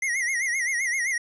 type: tone with vibrato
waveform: square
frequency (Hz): 2014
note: B6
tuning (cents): +33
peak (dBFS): -24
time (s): 0.02-1.18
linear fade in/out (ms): 5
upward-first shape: sine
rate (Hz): 7.7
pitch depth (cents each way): 130
effects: resampled to 24000 Hz + 11-bit